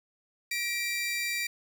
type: tone pair together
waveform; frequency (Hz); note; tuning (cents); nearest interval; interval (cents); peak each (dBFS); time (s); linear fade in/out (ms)
sawtooth; 1913.1 / 2349; A#6 / D7; +44 / 0; major third; 356; -32 / -27; 0.51-1.47; 5
effects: none